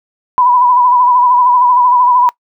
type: tone with vibrato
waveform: sine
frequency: 987.8 Hz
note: B5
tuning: in tune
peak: -6 dBFS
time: 0.38-2.29 s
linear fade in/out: 0 ms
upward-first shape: sine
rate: 13 Hz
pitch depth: 48 cents each way
effects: noise-tail reverb RT60 0.1 s tail -23 dB re dry